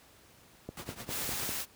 click train, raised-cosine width 2 ms, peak -25 dBFS, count 5, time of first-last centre 0.69-1.492 s, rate 4.99 Hz
pink noise with tremolo, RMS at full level -40 dBFS, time 0.77-1.52 s, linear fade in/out 2 ms, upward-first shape triangle, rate 9.5 Hz, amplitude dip 90%
white noise, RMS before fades -36 dBFS, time 1.08-1.66 s, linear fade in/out 50 ms
effects pink hiss -59 dBFS RMS until 1.75 s + high-pass 60 Hz 12 dB/octave

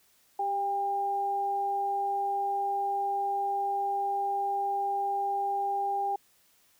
sine tone pair together, 394.1 / 800.6 Hz, G4 / G5, +9 / +36 cents, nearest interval octave, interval 1227 cents, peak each -37 / -27 dBFS, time 0.39-6.16 s, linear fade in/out 5 ms, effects white hiss -65 dBFS RMS until 6.79 s

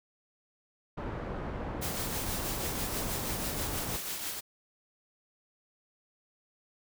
pink low-pass noise, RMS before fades -37 dBFS, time 0.97-3.97 s, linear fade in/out 10 ms, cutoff 1200 Hz, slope 12 dB/octave
white noise with tremolo, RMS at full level -35 dBFS, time 1.81-4.41 s, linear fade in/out 20 ms, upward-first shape triangle, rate 6.2 Hz, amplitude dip 45%
effects none

